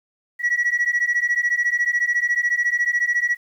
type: beating tone pair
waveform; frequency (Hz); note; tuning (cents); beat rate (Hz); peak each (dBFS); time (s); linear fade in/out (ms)
sine; 1923 / 1937; B6 / B6; -47 / -34; 14; -19; 0.39-3.37; 50
effects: tanh soft clip ceiling -14 dBFS + 9-bit